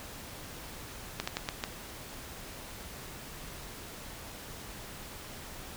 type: slowing click train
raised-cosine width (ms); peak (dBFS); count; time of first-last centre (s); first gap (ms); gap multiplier
0.2; -14; 5; 1.2-1.639; 75; 1.26
effects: pink hiss -45 dBFS RMS until 5.76 s